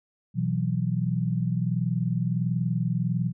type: chord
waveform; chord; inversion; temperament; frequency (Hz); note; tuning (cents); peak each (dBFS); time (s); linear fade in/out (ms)
sine; B suspended fourth; none; equal; 123.47 / 164.81 / 185; B2 / E3 / F#3; 0 / 0 / 0; -27 / -27 / -29; 0.34-3.33; 50
effects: none